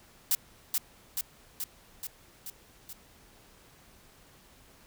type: noise with echo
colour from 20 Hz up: blue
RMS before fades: -25 dBFS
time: 0.31-0.35 s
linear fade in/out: 2 ms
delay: 430 ms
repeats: 6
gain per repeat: -3 dB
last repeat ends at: 2.93 s
effects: pink hiss -58 dBFS RMS until 4.86 s